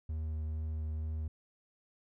triangle tone with vibrato, 78.1 Hz, D#2, 7 cents sharp, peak -32 dBFS, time 0.09-1.28 s, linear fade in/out 5 ms, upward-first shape sine, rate 2.2 Hz, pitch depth 11 cents each way, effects none

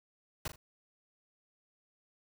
pink noise with echo, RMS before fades -37 dBFS, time 0.45-0.48 s, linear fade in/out 5 ms, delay 40 ms, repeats 2, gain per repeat -10 dB, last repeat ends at 0.56 s, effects none

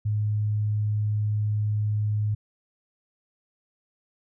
sine tone, 105.6 Hz, G#2, 29 cents sharp, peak -22 dBFS, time 0.05-2.35 s, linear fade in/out 10 ms, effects none

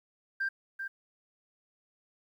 sine tone with echo, 1581 Hz, G6, 14 cents sharp, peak -27 dBFS, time 0.4-0.49 s, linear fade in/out 10 ms, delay 390 ms, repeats 1, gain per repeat -7 dB, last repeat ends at 0.88 s, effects tanh soft clip ceiling -26 dBFS + 11-bit

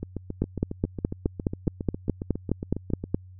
two click trains, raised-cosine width 3 ms, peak -10 / -18 dBFS, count 14 / 23, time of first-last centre 0.42-3.145 / 0.03-3.04 s, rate 4.77 / 7.31 Hz, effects added 92 Hz sine -44 dBFS peak until 3.39 s

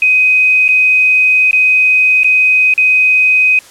sine tone with dropouts, 2512 Hz, D#7, 16 cents sharp, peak -6 dBFS, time 0.02-3.59 s, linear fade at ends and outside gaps 2 ms, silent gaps 0.681-0.688 / 1.511-1.53 / 2.234-2.244 / 2.739-2.778 s, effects white hiss -39 dBFS RMS until 3.7 s + low-pass 10000 Hz 12 dB/octave

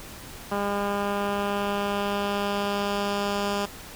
10% pulse tone with low-pass filter sweep, 202.2 Hz, G#3, 46 cents flat, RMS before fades -27 dBFS, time 0.51-3.66 s, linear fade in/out 10 ms, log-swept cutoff 1700 to 6500 Hz, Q 0.98, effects pink hiss -42 dBFS RMS until 3.95 s

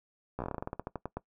slowing click train, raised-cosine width 1 ms, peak -21 dBFS, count 17, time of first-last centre 0.39-1.17 s, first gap 14 ms, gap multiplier 1.15, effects noise-tail reverb RT60 0.1 s tail -19 dB re dry

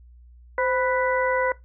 harmonic tone with a mistuned harmonic, 494.5 Hz, B4, 2 cents sharp, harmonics 1 / 2 / 3 / 4, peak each -23 / -26 / -28 / -29 dBFS, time 0.58-1.52 s, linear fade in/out 2 ms, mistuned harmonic 1, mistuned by +77 cents, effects noise-tail reverb RT60 0.2 s tail -20 dB re dry + added 60 Hz sine -46 dBFS peak until 1.64 s

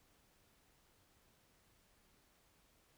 silence, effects pink hiss -72 dBFS RMS until 2.97 s

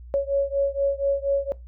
sine beating tone pair, 554.4 / 558.6 Hz, C#5 / C#5, 0 / +13 cents, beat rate 4.2 Hz, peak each -23 / -24 dBFS, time 0.14-1.52 s, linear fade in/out 0 ms, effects noise-tail reverb RT60 0.2 s tail -20 dB re dry + added 60 Hz sine -39 dBFS peak until 1.67 s

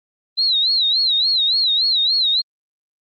sine tone with vibrato, 4000 Hz, B7, 21 cents sharp, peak -14 dBFS, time 0.37-2.42 s, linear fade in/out 20 ms, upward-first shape sine, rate 3.5 Hz, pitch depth 140 cents each way, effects Opus 32 kbps

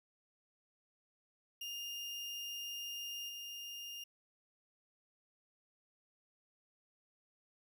35% pulse tone with level steps, 2821 Hz, F7, 17 cents sharp, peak -40 / -43 dBFS, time 1.61-4.04 s, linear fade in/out 5 ms, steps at 3.28 s, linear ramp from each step 20 ms, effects none

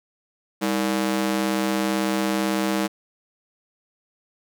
sawtooth ring-modulated tone, 260 Hz, C4, 11 cents flat, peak -14 dBFS, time 0.61-2.88 s, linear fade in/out 20 ms, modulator 59 Hz, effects none

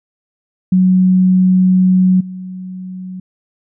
sine tone with level steps, 185 Hz, F#3, in tune, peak -7 / -24 dBFS, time 0.72-3.2 s, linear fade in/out 5 ms, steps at 2.2 s, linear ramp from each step 10 ms, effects none

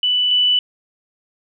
sine tone pair in turn, 2977 / 2977 Hz, F#7 / F#7, +10 / +10 cents, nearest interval unison, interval 0 cents, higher neither, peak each -14 / -12 dBFS, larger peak second, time 0.03-0.31 / 0.31-0.59 s, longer neither, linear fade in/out 2 ms, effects none

